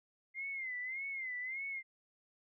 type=tone with vibrato; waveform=sine; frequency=2089 Hz; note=C7; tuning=3 cents flat; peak=-38 dBFS; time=0.34-1.83 s; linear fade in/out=50 ms; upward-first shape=sine; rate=1.7 Hz; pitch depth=100 cents each way; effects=none